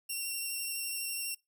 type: tone with vibrato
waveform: 5% pulse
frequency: 2739 Hz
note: F7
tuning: 34 cents flat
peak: -26 dBFS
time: 0.09-1.35 s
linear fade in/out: 10 ms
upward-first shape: triangle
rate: 12 Hz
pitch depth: 18 cents each way
effects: noise-tail reverb RT60 0.2 s tail -22 dB re dry